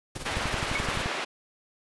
pink noise with tremolo, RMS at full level -34 dBFS, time 0.15-1.03 s, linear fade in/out 5 ms, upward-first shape triangle, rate 19 Hz, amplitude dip 75%
white band-pass noise, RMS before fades -32 dBFS, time 0.25-1.25 s, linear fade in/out 10 ms, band 300 to 2400 Hz, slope 12 dB/octave
click train, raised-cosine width 5 ms, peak -19 dBFS, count 9, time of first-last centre 0.37-1.06 s, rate 11.6 Hz
sine tone with exponential decay, 2218 Hz, C#7, in tune, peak -22 dBFS, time 0.75-0.83 s, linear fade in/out 5 ms, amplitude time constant 16 ms
effects resampled to 24000 Hz

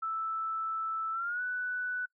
sine tone with pitch glide, 1318 to 1488 Hz, E6 to F#6, -1 to +9 cents, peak -31 dBFS, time 0.02-2.06 s, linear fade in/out 10 ms, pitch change +210 cents, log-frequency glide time 1.12-1.42 s, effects noise-tail reverb RT60 0.1 s tail -25 dB re dry

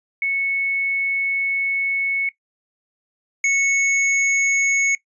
sine / square tone pair in turn, 2206 / 2206 Hz, C#7 / C#7, -9 / -9 cents, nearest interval unison, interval 0 cents, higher neither, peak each -18 / -16 dBFS, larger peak second, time 0.22-2.29 / 3.44-4.95 s, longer first, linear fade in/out 2 ms, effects noise-tail reverb RT60 0.1 s tail -19 dB re dry + resampled to 22050 Hz

